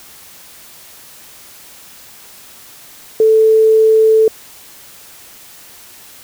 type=tone; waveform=sine; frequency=440 Hz; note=A4; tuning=in tune; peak=-6 dBFS; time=3.2-4.28 s; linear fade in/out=2 ms; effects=white hiss -39 dBFS RMS until 6.23 s